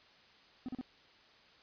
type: tone bursts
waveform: triangle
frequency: 254.1 Hz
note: B3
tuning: 49 cents sharp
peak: -35 dBFS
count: 3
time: 0.66-0.811 s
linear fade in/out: 0 ms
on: 25 ms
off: 38 ms
effects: white hiss -62 dBFS RMS until 1.62 s + resampled to 11025 Hz